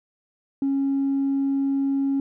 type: tone with tanh clipping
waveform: triangle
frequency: 274.6 Hz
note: C#4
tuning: 16 cents flat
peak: -20 dBFS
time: 0.62-2.2 s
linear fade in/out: 2 ms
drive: 5 dB
effects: none